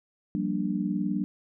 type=chord; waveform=sine; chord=G minor seventh; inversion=third; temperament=just; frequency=176.4 / 196 / 235.2 / 294 Hz; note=F3 / G3 / Bb3 / D4; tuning=+18 / 0 / +16 / +2 cents; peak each=-33 / -29 / -33 / -31 dBFS; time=0.35-1.24 s; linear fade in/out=0 ms; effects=none